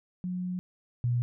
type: tone pair in turn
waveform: sine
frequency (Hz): 181.2 / 121.15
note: F#3 / B2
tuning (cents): -36 / -33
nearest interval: perfect fifth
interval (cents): 697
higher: first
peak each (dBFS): -30 / -24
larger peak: second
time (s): 0.24-0.59 / 1.04-1.22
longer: first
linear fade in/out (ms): 0
effects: none